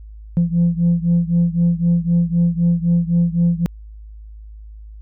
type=beating tone pair; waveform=sine; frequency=170 / 173.9 Hz; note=F3 / F3; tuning=-46 / -7 cents; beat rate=3.9 Hz; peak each=-14 / -16 dBFS; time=0.37-3.66 s; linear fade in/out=0 ms; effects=tanh soft clip ceiling -9 dBFS + added 53 Hz sine -34 dBFS peak until 5.01 s